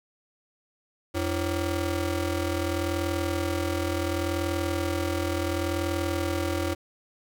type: ring-modulated tone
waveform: 25% pulse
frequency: 213.3 Hz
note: G#3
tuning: 46 cents sharp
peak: -19 dBFS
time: 1.14-6.75 s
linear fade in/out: 20 ms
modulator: 127 Hz
effects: none